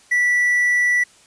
triangle tone with hard clipping, 1960 Hz, B6, 14 cents flat, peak -15 dBFS, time 0.11-1.04 s, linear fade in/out 10 ms, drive 5 dB, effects white hiss -51 dBFS RMS until 1.26 s + resampled to 22050 Hz

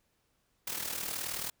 white noise with amplitude modulation, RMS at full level -34 dBFS, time 0.67-1.5 s, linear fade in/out 5 ms, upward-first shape sine, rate 39 Hz, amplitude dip 65%, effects pink hiss -75 dBFS RMS until 1.6 s

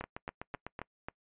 two click trains, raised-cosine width 0.5 ms, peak -24 / -23 dBFS, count 7 / 5, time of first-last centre 0.04-0.791 / 0.01-1.085 s, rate 7.99 / 3.72 Hz, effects noise-tail reverb RT60 0.1 s tail -25 dB re dry + resampled to 8000 Hz

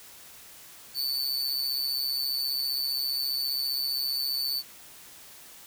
45% pulse tone with amplitude modulation, 4504 Hz, C#8, 27 cents sharp, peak -23 dBFS, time 0.94-4.63 s, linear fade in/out 50 ms, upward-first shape sine, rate 135 Hz, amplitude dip 75%, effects white hiss -49 dBFS RMS until 5.66 s

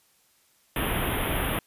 pink band-stop noise, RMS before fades -27 dBFS, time 0.76-1.59 s, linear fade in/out 2 ms, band 3500 to 9900 Hz, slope 96 dB/octave, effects white hiss -64 dBFS RMS until 1.66 s + resampled to 32000 Hz

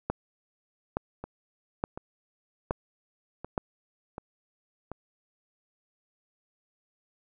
two click trains, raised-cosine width 1 ms, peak -23 / -13 dBFS, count 6 / 5, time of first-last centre 1.24-4.916 / 0.1-3.578 s, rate 1.36 / 1.15 Hz, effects none

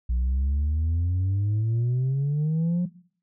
sine exponential sweep, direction up, 59 to 180.9 Hz, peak -19 dBFS, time 0.09-2.86 s, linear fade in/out 10 ms, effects noise-tail reverb RT60 0.5 s tail -18 dB re dry + tanh soft clip ceiling -20 dBFS

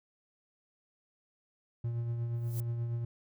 triangle tone with tremolo, 117.7 Hz, A#2, 17 cents sharp, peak -28 dBFS, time 1.84-3.05 s, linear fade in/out 5 ms, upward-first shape triangle, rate 8.4 Hz, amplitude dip 40%
violet noise with exponential growth, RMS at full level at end -41 dBFS, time 2.34-2.6 s, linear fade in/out 0 ms, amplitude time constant 56 ms
effects none

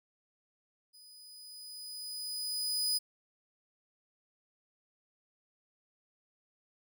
sawtooth tone with level ramp, 4978 Hz, D#8, in tune, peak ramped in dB -52 to -25 dBFS, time 0.93-2.99 s, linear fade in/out 20 ms, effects none

